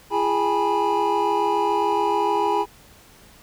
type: tone cluster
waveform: triangle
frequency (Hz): 340.7 / 412.9 / 812 / 859 / 977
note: F4 / G#4 / G#5 / A5 / B5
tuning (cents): -43 / -10 / -39 / -42 / -19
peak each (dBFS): -26 / -22 / -23 / -26 / -21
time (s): 0.1-2.66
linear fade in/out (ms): 50
effects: pink hiss -50 dBFS RMS until 3.42 s